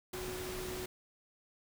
sine tone in noise, 368.1 Hz, F#4, 9 cents flat, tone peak -41 dBFS, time 0.13-0.86 s, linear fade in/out 5 ms, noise pink, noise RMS -43 dBFS, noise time 0.13-0.86 s, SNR -1 dB, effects none

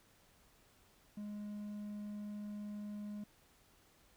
triangle tone, 207.7 Hz, G#3, in tune, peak -40 dBFS, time 1.17-3.24 s, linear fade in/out 5 ms, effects pink hiss -68 dBFS RMS until 4.16 s

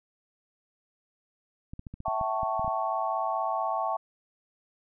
clicks, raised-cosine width 5 ms, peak -27 dBFS, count 11, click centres 1.735 / 1.794 / 1.868 / 1.94 / 2.004 / 2.082 / 2.212 / 2.432 / 2.595 / 2.646 / 2.679 s
sine chord, A dominant seventh, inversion second, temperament equal with one note detuned, 659.3 / 763.9 / 880 / 1108.7 Hz, E5 / G5 / A5 / C#6, 0 / -45 / 0 / 0 cents, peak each -32 dBFS, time 2.05-3.97 s, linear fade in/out 10 ms
effects none

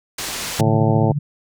white low-pass noise, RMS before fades -27 dBFS, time 0.18-0.61 s, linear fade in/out 5 ms, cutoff 7800 Hz, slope 12 dB/octave
harmonic tone, 110 Hz, A2, in tune, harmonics 1 / 2 / 3 / 4 / 5 / 6 / 7 / 8, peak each -18 / -21 / -23 / -24 / -25 / -26 / -26 / -27 dBFS, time 0.59-1.12 s, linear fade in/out 5 ms
sine tone with tremolo, 145 Hz, D3, 22 cents flat, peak -15 dBFS, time 0.59-1.19 s, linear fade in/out 10 ms, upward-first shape sine, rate 14 Hz, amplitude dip 70%
effects none

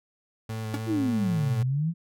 35% pulse tone with vibrato, 110 Hz, A2, in tune, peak -29 dBFS, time 0.49-1.63 s, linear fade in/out 5 ms, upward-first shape square, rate 3.3 Hz, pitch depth 15 cents each way
45% pulse tone with exponential decay, 284.4 Hz, C#4, 45 cents sharp, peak -24 dBFS, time 0.74-0.81 s, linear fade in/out 1 ms, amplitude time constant 15 ms
sine exponential two-way sweep, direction down then up, 350 to 116.54 to 173.9 Hz, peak -23 dBFS, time 0.86-1.94 s, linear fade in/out 50 ms, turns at 1.58 s
effects none

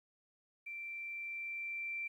sine tone with level ramp, 2349 Hz, D7, in tune, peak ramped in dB -42 to -37 dBFS, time 0.66-2.08 s, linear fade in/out 10 ms, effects 12-bit

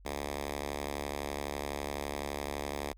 5% pulse tone with notch filter, 71.9 Hz, D2, 36 cents flat, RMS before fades -37 dBFS, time 0.05-2.93 s, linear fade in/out 5 ms, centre 150 Hz, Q 0.84, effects added 46 Hz sine -52 dBFS peak until 2.97 s + MP3 96 kbps

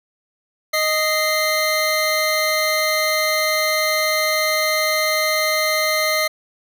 25% pulse tone pair together, 622.3 / 2081 Hz, D#5 / C7, 0 / -10 cents, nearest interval octave + major sixth, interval 2090 cents, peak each -16 / -16 dBFS, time 0.73-6.28 s, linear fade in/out 10 ms, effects none

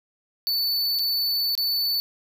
square tone with dropouts, 4489 Hz, C#8, 21 cents sharp, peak -22 dBFS, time 0.47-2 s, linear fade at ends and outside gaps 0 ms, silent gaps 0.988-0.993 / 1.552-1.577 s, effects 9-bit

